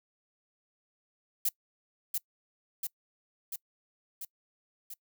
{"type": "noise with echo", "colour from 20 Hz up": "violet", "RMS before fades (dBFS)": -28, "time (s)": [1.45, 1.49], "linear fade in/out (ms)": 5, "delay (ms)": 690, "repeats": 5, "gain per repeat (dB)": -3, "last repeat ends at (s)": 4.94, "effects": ["noise-tail reverb RT60 0.1 s tail -24 dB re dry"]}